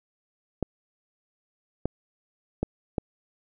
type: clicks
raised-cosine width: 2 ms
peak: -12 dBFS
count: 4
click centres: 0.627 / 1.856 / 2.63 / 2.982 s
effects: none